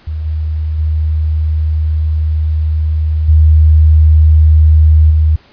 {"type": "tone with level steps", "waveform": "sine", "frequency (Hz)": 77.78, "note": "D#2", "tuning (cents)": 0, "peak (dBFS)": [-16, -13, -10, -3, -6], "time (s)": [0.07, 5.36], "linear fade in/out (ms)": 5, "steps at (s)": [0.25, 0.78, 3.28, 5.1], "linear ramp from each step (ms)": 10, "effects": ["pink hiss -45 dBFS RMS until 5.52 s", "resampled to 11025 Hz"]}